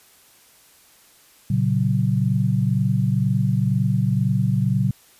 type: chord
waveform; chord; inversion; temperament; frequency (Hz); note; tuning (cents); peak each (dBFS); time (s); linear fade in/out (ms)
sine; F# major; first; equal with one note detuned; 116.54 / 138.59 / 187.25; A#2 / C#3 / F#3; 0 / 0 / +21; -21 / -21 / -22; 1.5-4.91; 5
effects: white hiss -53 dBFS RMS until 5.19 s + resampled to 32000 Hz